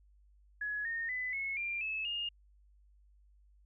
sine tone with pitch steps, 1686 / 1838.6 / 2005 / 2186 / 2384 / 2600 / 2836 Hz, G#6 / A#6 / B6 / C#7 / D7 / E7 / F7, +26 / -24 / +26 / -25 / +25 / -24 / +26 cents, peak -34 dBFS, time 0.61-2.29 s, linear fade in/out 5 ms, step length 240 ms, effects added 50 Hz sine -61 dBFS peak until 3.65 s

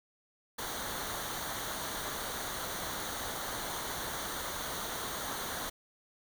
pink noise with comb filter, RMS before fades -38 dBFS, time 0.58-5.7 s, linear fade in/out 10 ms, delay 0.39 ms, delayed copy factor -0.65, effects none

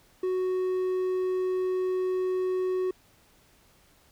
triangle tone, 370 Hz, F#4, in tune, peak -23 dBFS, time 0.23-2.91 s, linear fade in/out 5 ms, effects pink hiss -61 dBFS RMS until 4.11 s

